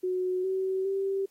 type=tone with pitch steps; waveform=sine; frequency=367.3 / 379.3 / 389.8 Hz; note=F#4 / F#4 / G4; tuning=-13 / +43 / -10 cents; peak=-26 dBFS; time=0.03-1.26 s; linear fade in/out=10 ms; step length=410 ms; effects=white hiss -68 dBFS RMS until 1.3 s + AAC 48 kbps